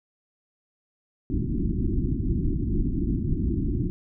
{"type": "low-pass noise", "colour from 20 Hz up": "pink", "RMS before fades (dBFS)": -25, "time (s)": [1.3, 3.9], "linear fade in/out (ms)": 0, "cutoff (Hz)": 360, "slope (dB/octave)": 96, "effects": []}